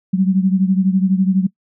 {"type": "beating tone pair", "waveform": "sine", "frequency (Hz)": [186.9, 198.9], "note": ["F#3", "G3"], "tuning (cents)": [18, 25], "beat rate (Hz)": 12, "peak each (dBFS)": [-13, -18], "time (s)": [0.13, 1.47], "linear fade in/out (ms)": 10, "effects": ["noise-tail reverb RT60 0.1 s tail -22 dB re dry"]}